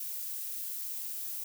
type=noise; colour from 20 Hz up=violet; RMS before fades=-38 dBFS; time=0-1.44 s; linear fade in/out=5 ms; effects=none